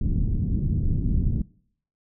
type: low-pass noise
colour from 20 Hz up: pink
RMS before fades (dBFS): -23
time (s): 0.01-1.42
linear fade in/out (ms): 5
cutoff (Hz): 230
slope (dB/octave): 24
effects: noise-tail reverb RT60 0.6 s tail -22 dB re dry